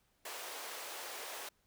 pink high-pass noise, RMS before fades -45 dBFS, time 0.25-1.49 s, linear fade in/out 5 ms, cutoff 450 Hz, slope 24 dB/octave, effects pink hiss -75 dBFS RMS until 1.66 s

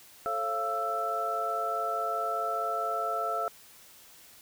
sine tone cluster, 438.3 / 543 / 686 / 1325 Hz, A4 / C#5 / F5 / E6, -7 / -36 / -31 / +9 cents, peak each -38 / -39 / -32 / -31 dBFS, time 0.26-3.48 s, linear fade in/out 0 ms, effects white hiss -54 dBFS RMS until 4.41 s

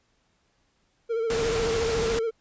triangle tone with vibrato, 455.5 Hz, A#4, 40 cents flat, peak -22 dBFS, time 1.09-2.31 s, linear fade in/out 20 ms, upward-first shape sine, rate 14 Hz, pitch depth 46 cents each way
pink noise, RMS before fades -30 dBFS, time 1.3-2.19 s, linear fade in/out 2 ms
effects pink hiss -69 dBFS RMS until 2.4 s + resampled to 16000 Hz

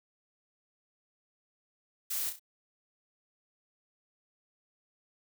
blue noise with echo, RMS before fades -34 dBFS, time 2.1-2.3 s, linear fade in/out 10 ms, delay 32 ms, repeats 3, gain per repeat -7 dB, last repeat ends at 2.396 s, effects none

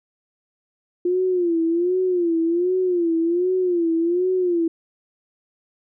sine tone with vibrato, 349.2 Hz, F4, in tune, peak -17 dBFS, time 1.05-4.68 s, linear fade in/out 5 ms, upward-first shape sine, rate 1.3 Hz, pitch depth 110 cents each way, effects none

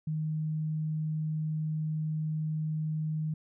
sine tone, 155.56 Hz, D#3, in tune, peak -29 dBFS, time 0.07-3.34 s, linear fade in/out 5 ms, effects none

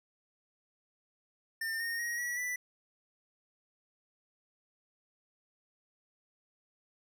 square tone with pitch steps, 1803 / 1845.1 / 1888.3 / 1932.4 / 1977.6 Hz, A6 / A#6 / A#6 / B6 / B6, +42 / -18 / +22 / -38 / +2 cents, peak -34 dBFS, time 1.61-2.56 s, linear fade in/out 5 ms, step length 190 ms, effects none

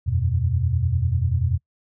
sine chord, E suspended second, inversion none, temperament equal, 82.41 / 92.5 / 123.47 Hz, E2 / F#2 / B2, 0 / 0 / 0 cents, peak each -23 dBFS, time 0.06-1.58 s, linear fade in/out 20 ms, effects noise-tail reverb RT60 0.1 s tail -24 dB re dry

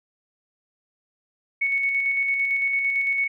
sine tone with tremolo, 2217 Hz, C#7, in tune, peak -19 dBFS, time 1.61-3.28 s, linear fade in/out 10 ms, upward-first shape square, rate 8.9 Hz, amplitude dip 30%, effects none

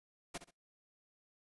pink noise with echo, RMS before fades -42 dBFS, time 0.34-0.38 s, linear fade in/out 10 ms, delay 65 ms, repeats 2, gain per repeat -11 dB, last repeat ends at 0.51 s, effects noise-tail reverb RT60 0.2 s tail -24 dB re dry + resampled to 24000 Hz

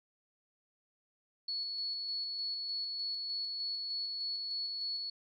sine tone with tremolo, 4397 Hz, C#8, 15 cents flat, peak -34 dBFS, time 1.48-5.1 s, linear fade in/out 5 ms, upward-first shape square, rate 3.3 Hz, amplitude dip 25%, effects none

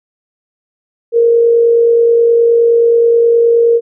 sine tone with amplitude modulation, 466.2 Hz, A#4, in tune, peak -4 dBFS, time 1.12-3.81 s, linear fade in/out 50 ms, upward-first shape sine, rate 49.5 Hz, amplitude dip 35%, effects none

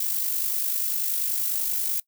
violet noise with amplitude modulation, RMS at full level -24 dBFS, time 0-2 s, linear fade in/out 5 ms, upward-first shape sine, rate 50.2 Hz, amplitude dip 45%, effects noise-tail reverb RT60 0.1 s tail -21 dB re dry

